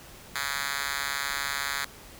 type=tone with high-pass filter; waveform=5% pulse; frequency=140 Hz; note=C#3; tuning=18 cents sharp; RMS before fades=-31 dBFS; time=0.35-1.85 s; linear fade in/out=5 ms; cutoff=1800 Hz; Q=1.1; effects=pink hiss -48 dBFS RMS until 2.19 s